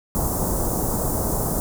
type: band-stop noise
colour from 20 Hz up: pink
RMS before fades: -23 dBFS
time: 0.15-1.6 s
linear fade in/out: 0 ms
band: 1000 to 7500 Hz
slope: 24 dB/octave
effects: none